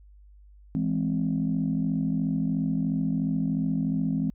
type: chord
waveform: sine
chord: E augmented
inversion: none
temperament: equal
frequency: 164.81 / 207.7 / 261.6 Hz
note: E3 / G#3 / B#3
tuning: 0 / 0 / 0 cents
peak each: -27 / -28 / -27 dBFS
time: 0.75-4.3 s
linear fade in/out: 0 ms
effects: tanh soft clip ceiling -16 dBFS + added 50 Hz sine -49 dBFS peak until 4.34 s